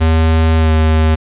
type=tone with pitch glide; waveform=square; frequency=80.4 to 78.97 Hz; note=E2 to D#2; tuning=-43 to +26 cents; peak=-9 dBFS; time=0-1.16 s; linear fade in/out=20 ms; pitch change=-31 cents; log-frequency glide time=0.57-0.71 s; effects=resampled to 8000 Hz + 8-bit